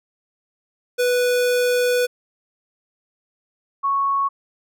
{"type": "tone pair in turn", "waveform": ["square", "sine"], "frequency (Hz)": [492.9, 1106.5], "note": ["B4", "C#6"], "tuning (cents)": [-3, -3], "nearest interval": "octave + major second", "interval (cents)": 1400, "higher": "second", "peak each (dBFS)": -17, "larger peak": "neither", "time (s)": [[0.98, 2.07], [3.83, 4.29]], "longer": "first", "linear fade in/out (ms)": 20, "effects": []}